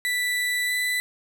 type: tone with pitch glide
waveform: 35% pulse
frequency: 1975.5 to 1990.4 Hz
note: B6 to B6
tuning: 0 to +13 cents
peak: -21 dBFS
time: 0.05-1 s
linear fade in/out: 0 ms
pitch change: +13 cents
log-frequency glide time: 0.66-0.72 s
effects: none